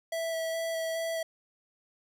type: tone with vibrato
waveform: square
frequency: 655 Hz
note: E5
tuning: 11 cents flat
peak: -31 dBFS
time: 0.12-1.23 s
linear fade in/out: 5 ms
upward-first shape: square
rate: 2.4 Hz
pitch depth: 9 cents each way
effects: none